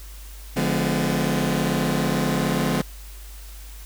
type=chord; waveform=sawtooth; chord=D diminished seventh; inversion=none; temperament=just; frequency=146.83 / 176.2 / 211.4 / 253.7 Hz; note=D3 / F3 / Ab3 / Cb4; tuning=0 / +16 / +31 / +47 cents; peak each=-22 dBFS; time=0.56-2.82 s; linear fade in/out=10 ms; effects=added 50 Hz sine -37 dBFS peak until 3.85 s + white hiss -46 dBFS RMS until 3.85 s